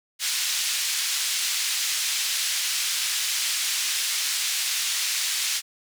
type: band-pass noise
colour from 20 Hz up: white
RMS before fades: -26 dBFS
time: 0.19-5.62 s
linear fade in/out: 50 ms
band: 2300 to 7000 Hz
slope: 12 dB/octave
effects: none